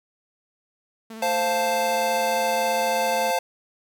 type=tone with vibrato; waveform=sawtooth; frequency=222.3 Hz; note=A3; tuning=18 cents sharp; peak=-32 dBFS; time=1.1-3.31 s; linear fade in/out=5 ms; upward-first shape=square; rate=15 Hz; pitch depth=20 cents each way
type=chord; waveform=square; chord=F major; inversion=second; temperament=equal; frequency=523.3 / 698.5 / 880 Hz; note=C5 / F5 / A5; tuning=0 / 0 / 0 cents; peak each=-26 dBFS; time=1.22-3.39 s; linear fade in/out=5 ms
effects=none